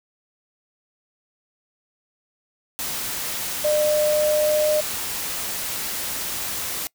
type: noise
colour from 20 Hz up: white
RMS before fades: -28 dBFS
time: 2.79-6.87 s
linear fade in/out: 0 ms
type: tone with pitch glide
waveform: sine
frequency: 603 to 606.8 Hz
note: D5 to D#5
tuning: +46 to -44 cents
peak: -17 dBFS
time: 3.64-4.81 s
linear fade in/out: 10 ms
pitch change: +10 cents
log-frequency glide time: 3.94-4.66 s
effects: noise-tail reverb RT60 0.1 s tail -24 dB re dry